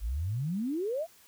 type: exponential sweep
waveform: sine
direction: up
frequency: 48.37 to 698.5 Hz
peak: -29 dBFS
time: 0-1.07 s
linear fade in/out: 50 ms
effects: white hiss -59 dBFS RMS until 1.27 s